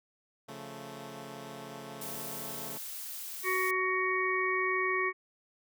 10% pulse chord, Db augmented, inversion none, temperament equal, 138.59 / 174.61 / 220 Hz, Db3 / F3 / A3, 0 / 0 / 0 cents, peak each -38 / -42 / -37 dBFS, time 0.48-2.78 s, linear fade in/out 10 ms
blue noise, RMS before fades -41 dBFS, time 2.01-3.71 s, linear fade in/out 5 ms
harmonic tone, 373.2 Hz, F#4, 15 cents sharp, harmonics 1 / 3 / 5 / 6, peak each -33 / -33 / -33 / -33 dBFS, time 3.43-5.13 s, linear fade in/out 50 ms
effects none

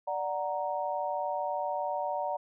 sine chord, D augmented, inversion none, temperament equal, 587.3 / 740 / 932.3 Hz, D5 / F#5 / A#5, 0 / 0 / 0 cents, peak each -34 dBFS, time 0.07-2.37 s, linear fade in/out 10 ms, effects none

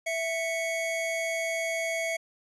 square tone pair together, 659.9 / 2217 Hz, E5 / C#7, +2 / 0 cents, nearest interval octave + major sixth, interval 2098 cents, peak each -31 / -32 dBFS, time 0.06-2.17 s, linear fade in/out 10 ms, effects resampled to 24000 Hz

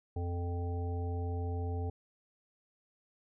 harmonic tone with a mistuned harmonic, 87.31 Hz, F2, in tune, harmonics 1 / 3 / 5 / 7 / 9, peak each -33 / -45 / -43 / -54 / -46 dBFS, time 0.16-1.9 s, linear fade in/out 5 ms, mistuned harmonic 9, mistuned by -16 cents, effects none

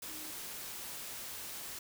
sine tone in noise, 309.4 Hz, D#4, 10 cents flat, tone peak -52 dBFS, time 0.08-0.31 s, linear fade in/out 5 ms, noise white, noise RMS -44 dBFS, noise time 0.02-1.79 s, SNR -11 dB, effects none

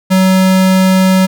square tone, 188 Hz, F#3, 28 cents sharp, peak -7 dBFS, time 0.1-1.27 s, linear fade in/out 20 ms, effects none

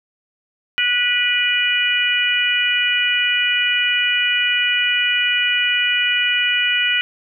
harmonic tone, 489.2 Hz, B4, 16 cents flat, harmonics 3 / 4 / 5 / 6, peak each -22 / -22 / -20 / -19 dBFS, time 0.78-7.01 s, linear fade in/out 0 ms, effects none

